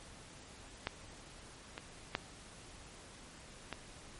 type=clicks; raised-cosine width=0.3 ms; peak=-18 / -25 / -16 / -23 dBFS; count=4; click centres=0.871 / 1.779 / 2.151 / 3.727 s; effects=pink hiss -54 dBFS RMS until 4.19 s + MP3 48 kbps